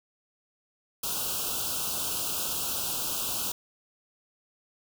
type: band-stop noise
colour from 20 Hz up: white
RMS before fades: -31 dBFS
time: 1.03-3.52 s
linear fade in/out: 5 ms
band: 1500 to 2600 Hz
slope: 96 dB/octave
effects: none